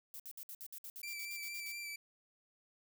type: noise bursts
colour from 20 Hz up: violet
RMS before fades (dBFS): -48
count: 14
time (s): 0.14-1.718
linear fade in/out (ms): 0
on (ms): 57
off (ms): 60
type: tone with vibrato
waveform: sawtooth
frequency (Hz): 2337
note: D7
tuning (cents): -9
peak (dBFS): -39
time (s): 1.03-1.96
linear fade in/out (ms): 5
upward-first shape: sine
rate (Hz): 4.3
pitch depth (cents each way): 20
effects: none